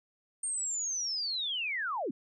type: linear sweep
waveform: sine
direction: down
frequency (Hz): 8790 to 209.9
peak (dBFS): -31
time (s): 0.43-2.11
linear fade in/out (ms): 5
effects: none